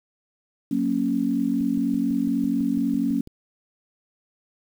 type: chord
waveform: sine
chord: F# major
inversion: none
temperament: equal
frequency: 185 / 233.1 / 277.2 Hz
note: F#3 / A#3 / C#4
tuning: 0 / 0 / 0 cents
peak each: -29 / -24 / -23 dBFS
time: 0.71-3.21 s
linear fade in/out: 5 ms
type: click train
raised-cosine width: 3 ms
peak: -28 dBFS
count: 11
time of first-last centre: 1.61-3.274 s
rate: 6.01 Hz
effects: 8-bit